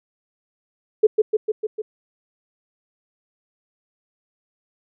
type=tone with echo; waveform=sine; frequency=430.3 Hz; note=A4; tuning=39 cents flat; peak=-8 dBFS; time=1.03-1.07 s; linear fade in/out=10 ms; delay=150 ms; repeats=5; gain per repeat=-3 dB; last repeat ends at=1.82 s; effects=none